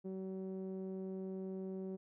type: tone with low-pass filter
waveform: sawtooth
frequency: 189.5 Hz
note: F#3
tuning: 42 cents sharp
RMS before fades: -43 dBFS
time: 0.04-1.97 s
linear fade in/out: 20 ms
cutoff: 410 Hz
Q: 2
effects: none